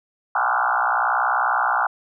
sine tone with frequency modulation, 1108.7 Hz, C#6, in tune, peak -17 dBFS, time 0.35-1.87 s, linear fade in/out 5 ms, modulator 61 Hz, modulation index 6.1, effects none

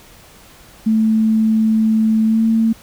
sine tone with pitch glide, 220 to 224.5 Hz, A3 to A3, 0 to +35 cents, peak -11 dBFS, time 0.86-2.73 s, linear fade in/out 10 ms, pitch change +35 cents, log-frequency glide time 2.25-2.43 s, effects pink hiss -44 dBFS RMS until 2.82 s

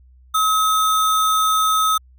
sine tone with sample-and-hold, 1280 Hz, D#6, 49 cents sharp, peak -14 dBFS, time 0.34-1.98 s, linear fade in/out 10 ms, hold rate 4900 Hz, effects added 63 Hz sine -46 dBFS peak until 2.18 s

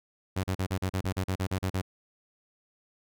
sawtooth tone bursts, 94.2 Hz, F#2, 32 cents sharp, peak -23 dBFS, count 13, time 0.36-1.816 s, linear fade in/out 10 ms, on 76 ms, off 39 ms
click, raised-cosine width 5 ms, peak -29 dBFS, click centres 1.045 s
effects none

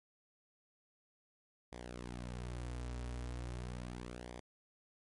sawtooth tone with flanger, 60.8 Hz, B1, 26 cents flat, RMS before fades -44 dBFS, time 1.72-4.4 s, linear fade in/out 5 ms, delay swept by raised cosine 0.72 to 5.82 ms, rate 0.38 Hz, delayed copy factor -0.7, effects MP3 48 kbps

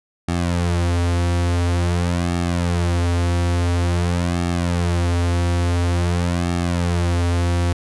sawtooth tone with flanger, 87 Hz, F2, 6 cents flat, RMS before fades -19 dBFS, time 0.28-7.73 s, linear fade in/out 5 ms, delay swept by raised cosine 2 to 6.7 ms, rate 0.48 Hz, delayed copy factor -0.85, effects resampled to 24000 Hz

